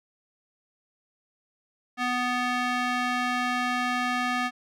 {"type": "tone with band-pass filter", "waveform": "square", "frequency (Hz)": 247.8, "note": "B3", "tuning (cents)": 6, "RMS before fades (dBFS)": -27, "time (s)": [1.97, 4.51], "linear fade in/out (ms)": 50, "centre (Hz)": 1700, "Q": 0.97, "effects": []}